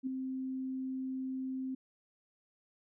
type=tone with ADSR envelope; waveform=sine; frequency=261.6 Hz; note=C4; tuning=in tune; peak=-30 dBFS; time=0.03-1.75 s; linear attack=38 ms; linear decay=5 ms; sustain=-5 dB; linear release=7 ms; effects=none